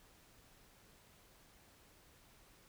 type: silence
effects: pink hiss -65 dBFS RMS until 2.68 s